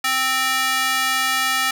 square tone with high-pass filter, 261.6 Hz, C4, in tune, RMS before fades -20 dBFS, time 0.04-1.71 s, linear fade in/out 5 ms, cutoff 1500 Hz, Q 1.2, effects none

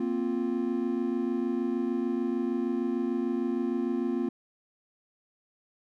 triangle chord, Bb suspended second, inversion none, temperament equal with one note detuned, 235 / 261.6 / 349.2 Hz, Bb3 / C4 / F4, +14 / 0 / 0 cents, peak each -29 dBFS, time 0-4.29 s, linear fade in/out 5 ms, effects none

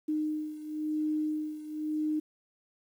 sine beating tone pair, 306.4 / 307.37 Hz, D#4 / D#4, -27 / -21 cents, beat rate 0.97 Hz, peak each -31 / -35 dBFS, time 0.08-2.2 s, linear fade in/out 10 ms, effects 10-bit

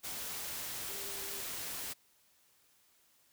sine tone in noise, 396.9 Hz, G4, 22 cents sharp, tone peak -51 dBFS, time 0.88-1.42 s, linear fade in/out 20 ms, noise white, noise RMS -41 dBFS, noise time 0.03-1.94 s, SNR -13 dB, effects white hiss -69 dBFS RMS until 3.32 s

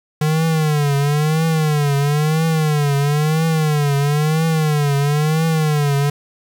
square tone with vibrato, 151.1 Hz, D3, 50 cents sharp, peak -15 dBFS, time 0.21-6.1 s, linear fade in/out 5 ms, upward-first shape triangle, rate 1 Hz, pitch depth 140 cents each way, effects 7-bit

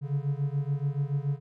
triangle beating tone pair, 138.7 / 145.7 Hz, C#3 / D3, +1 / -13 cents, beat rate 7 Hz, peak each -27 / -28 dBFS, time 0.01-1.4 s, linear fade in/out 50 ms, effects none

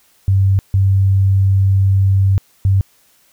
sine tone bursts at uneven times, 97 Hz, G2, 18 cents flat, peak -9 dBFS, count 3, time 0.28-0.59 / 0.74-2.38 / 2.65-2.81 s, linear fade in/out 0 ms, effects white hiss -54 dBFS RMS until 3.32 s

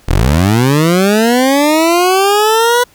20% pulse linear sweep, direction up, 34.65 to 493.9 Hz, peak -3 dBFS, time 0.08-2.84 s, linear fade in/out 10 ms, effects pink hiss -47 dBFS RMS until 2.94 s

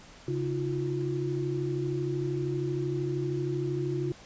sine tone cluster, 137 / 322.7 / 355.6 Hz, C#3 / E4 / F4, -20 / -37 / +31 cents, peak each -31 / -36 / -31 dBFS, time 0.28-4.12 s, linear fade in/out 2 ms, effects pink hiss -51 dBFS RMS until 4.25 s + resampled to 16000 Hz

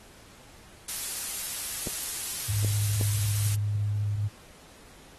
blue noise, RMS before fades -31 dBFS, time 0.88-3.55 s, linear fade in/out 5 ms
clicks, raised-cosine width 2 ms, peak -21 dBFS, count 3, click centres 1.872 / 2.647 / 3.012 s
sine tone, 103.5 Hz, G#2, 5 cents flat, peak -25 dBFS, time 2.48-4.29 s, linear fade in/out 20 ms
effects pink hiss -53 dBFS RMS until 5.18 s + AAC 32 kbps

